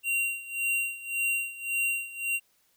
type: tone with tremolo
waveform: square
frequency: 2759 Hz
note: F7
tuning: 22 cents flat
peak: -25 dBFS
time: 0.03-2.4 s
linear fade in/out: 50 ms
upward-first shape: sine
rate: 1.8 Hz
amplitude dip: 85%
effects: white hiss -68 dBFS RMS until 2.76 s